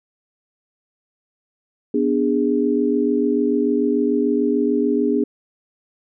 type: chord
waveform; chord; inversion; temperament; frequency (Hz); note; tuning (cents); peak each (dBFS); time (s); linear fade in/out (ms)
sine; G# diminished; first; equal with one note detuned; 246.9 / 293.7 / 410.5; B3 / D4 / G#4; 0 / 0 / -20; -20; 1.94-5.24; 5
effects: none